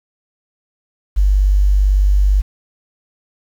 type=tone; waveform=sine; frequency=49 Hz; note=G1; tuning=in tune; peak=-9 dBFS; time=1.16-2.42 s; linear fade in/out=20 ms; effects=7-bit